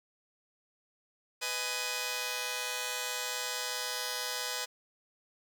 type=chord; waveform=5% pulse; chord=G# minor; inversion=first; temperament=just; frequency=498.4 / 623 / 830.6 Hz; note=B4 / D#5 / G#5; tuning=+16 / +2 / 0 cents; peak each=-25 / -29 / -27 dBFS; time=1.41-4.66 s; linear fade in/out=20 ms; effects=none

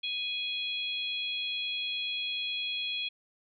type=harmonic tone; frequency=830.6 Hz; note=G#5; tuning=in tune; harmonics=3 / 4 / 5; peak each=-36 / -33 / -41 dBFS; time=0.03-3.09 s; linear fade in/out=10 ms; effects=none

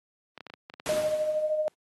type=clicks; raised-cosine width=0.3 ms; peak=-25 dBFS; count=8; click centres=0.377 / 0.407 / 0.467 / 0.5 / 0.538 / 0.699 / 0.739 / 0.799 s
type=noise with exponential decay; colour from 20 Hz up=pink; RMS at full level=-31 dBFS; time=0.86-1.74 s; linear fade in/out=0 ms; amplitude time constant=190 ms
type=tone with tremolo; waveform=sine; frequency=615 Hz; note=D#5; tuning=20 cents flat; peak=-22 dBFS; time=0.89-1.68 s; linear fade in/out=0 ms; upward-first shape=triangle; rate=13 Hz; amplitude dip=55%
effects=high-pass 150 Hz 12 dB/octave + AAC 32 kbps

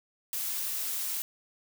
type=noise; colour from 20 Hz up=blue; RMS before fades=-33 dBFS; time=0.33-1.22 s; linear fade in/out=0 ms; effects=none

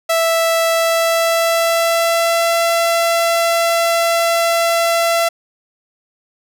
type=tone with pitch glide; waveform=sawtooth; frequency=660 to 673.5 Hz; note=E5 to E5; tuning=+2 to +37 cents; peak=-9 dBFS; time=0.09-5.29 s; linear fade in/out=10 ms; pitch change=+35 cents; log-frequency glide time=0.69-2.57 s; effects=none

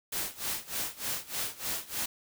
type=noise with tremolo; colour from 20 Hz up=white; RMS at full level=-32 dBFS; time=0.12-2.06 s; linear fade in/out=5 ms; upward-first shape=sine; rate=3.3 Hz; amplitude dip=90%; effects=none

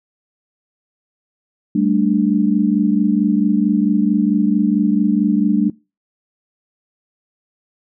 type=chord; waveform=sine; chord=G suspended second; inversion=none; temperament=just; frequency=196 / 220.5 / 294 Hz; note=G3 / A3 / D4; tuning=0 / +4 / +2 cents; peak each=-17 dBFS; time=1.75-5.7 s; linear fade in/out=5 ms; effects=noise-tail reverb RT60 0.3 s tail -25 dB re dry

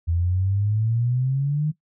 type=exponential sweep; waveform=sine; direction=up; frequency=82.4 to 155.56 Hz; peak=-19 dBFS; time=0.07-1.72 s; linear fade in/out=20 ms; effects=noise-tail reverb RT60 0.1 s tail -18 dB re dry

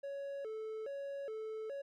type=tone with vibrato; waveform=triangle; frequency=493.9 Hz; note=B4; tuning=in tune; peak=-38 dBFS; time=0.03-1.82 s; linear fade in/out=10 ms; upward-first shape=square; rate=1.2 Hz; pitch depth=210 cents each way; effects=none

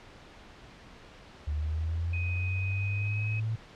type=linear sweep; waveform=sine; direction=up; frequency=73.42 to 112.3 Hz; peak=-28 dBFS; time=1.47-3.56 s; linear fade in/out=10 ms
type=tone with pitch glide; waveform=sine; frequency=2506 to 2542 Hz; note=D#7 to D#7; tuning=+12 to +36 cents; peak=-35 dBFS; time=2.13-3.4 s; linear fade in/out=5 ms; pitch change=+24 cents; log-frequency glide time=2.96-3.16 s
effects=pink hiss -51 dBFS RMS until 3.75 s + low-pass 4000 Hz 12 dB/octave

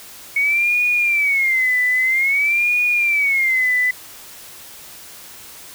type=tone with vibrato; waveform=sine; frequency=2211 Hz; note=C#7; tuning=5 cents flat; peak=-14 dBFS; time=0.36-3.91 s; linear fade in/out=5 ms; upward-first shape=sine; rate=0.51 Hz; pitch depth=180 cents each way; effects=white hiss -39 dBFS RMS until 5.74 s

